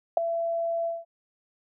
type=tone with ADSR envelope; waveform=sine; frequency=671 Hz; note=E5; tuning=31 cents sharp; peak=-12 dBFS; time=0.17-1.05 s; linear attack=4 ms; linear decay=5 ms; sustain=-13 dB; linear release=190 ms; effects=none